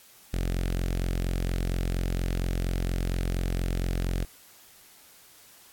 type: tone with notch filter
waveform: sawtooth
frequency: 44.28 Hz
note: F1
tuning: 25 cents sharp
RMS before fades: -28 dBFS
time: 0.33-4.25 s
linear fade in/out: 10 ms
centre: 1000 Hz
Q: 1.3
effects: white hiss -54 dBFS RMS until 5.72 s + AAC 64 kbps